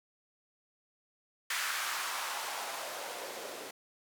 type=noise with band-pass filter sweep; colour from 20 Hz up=blue; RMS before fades=-38 dBFS; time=1.5-3.71 s; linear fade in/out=5 ms; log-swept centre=1600 to 390 Hz; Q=1.8; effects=none